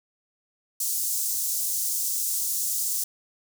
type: high-pass noise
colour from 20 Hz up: pink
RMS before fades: -27 dBFS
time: 0.8-3.04 s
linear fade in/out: 5 ms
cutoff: 6300 Hz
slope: 24 dB/octave
effects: none